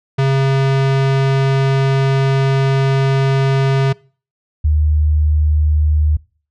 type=tone pair in turn; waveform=square / sine; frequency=135.4 / 75.99 Hz; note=C#3 / D#2; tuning=-40 / -40 cents; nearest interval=minor seventh; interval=1000 cents; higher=first; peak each=-12 / -10 dBFS; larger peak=second; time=0.18-3.93 / 4.64-6.17 s; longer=first; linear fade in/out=10 ms; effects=noise-tail reverb RT60 0.4 s tail -23 dB re dry + low-pass 4000 Hz 12 dB/octave